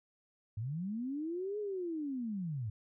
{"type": "linear two-way sweep", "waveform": "sine", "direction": "up then down", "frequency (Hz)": [99.1, 425.7, 99.1], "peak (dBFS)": -35, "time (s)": [0.57, 2.7], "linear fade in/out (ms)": 5, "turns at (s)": 1.59, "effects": []}